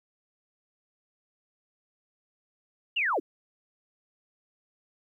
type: linear sweep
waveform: sine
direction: down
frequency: 2950 to 231.7 Hz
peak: -24 dBFS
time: 2.96-3.2 s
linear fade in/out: 10 ms
effects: 11-bit